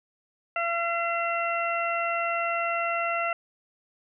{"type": "harmonic tone", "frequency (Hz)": 680, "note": "F5", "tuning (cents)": -46, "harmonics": [1, 2, 3, 4], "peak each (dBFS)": [-29, -29, -33, -32], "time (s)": [0.56, 3.33], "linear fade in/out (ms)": 2, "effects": []}